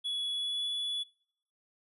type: tone with pitch glide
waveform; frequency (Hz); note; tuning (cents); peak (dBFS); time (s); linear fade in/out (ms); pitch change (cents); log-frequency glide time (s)
triangle; 3387 to 3418; G#7 to G#7; +33 to +49; -30; 0.04-1.04; 20; +16; 0.31-0.67
effects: noise-tail reverb RT60 0.7 s tail -26 dB re dry + resampled to 32000 Hz